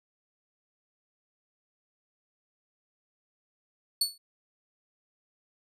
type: tone with exponential decay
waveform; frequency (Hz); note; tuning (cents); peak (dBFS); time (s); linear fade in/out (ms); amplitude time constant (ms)
sawtooth; 4435; C#8; 0; -18; 4.01-4.18; 5; 36
effects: resampled to 32000 Hz